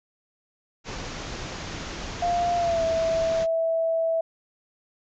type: low-pass noise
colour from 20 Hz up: pink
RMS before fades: -35 dBFS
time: 0.84-3.47 s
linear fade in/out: 50 ms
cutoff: 7000 Hz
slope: 96 dB/octave
type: tone with pitch glide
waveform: sine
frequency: 698.5 to 655.5 Hz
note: F5 to E5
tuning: 0 to -10 cents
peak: -21 dBFS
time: 2.22-4.21 s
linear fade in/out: 5 ms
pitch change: -110 cents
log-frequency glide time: 2.56-2.84 s
effects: none